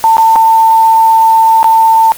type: tone with dropouts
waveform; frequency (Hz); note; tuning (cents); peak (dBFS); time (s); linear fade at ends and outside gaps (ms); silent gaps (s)
sine; 896; A5; +31; -3; 0.04-2.12; 0; 0.169-0.181 / 0.357-0.361 / 1.63-1.643
effects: white hiss -28 dBFS RMS until 2.17 s + Opus 48 kbps